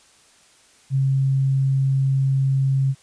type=tone; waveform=sine; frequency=135 Hz; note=C#3; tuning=45 cents flat; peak=-16 dBFS; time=0.9-2.95 s; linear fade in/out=50 ms; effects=white hiss -54 dBFS RMS until 3.02 s + resampled to 22050 Hz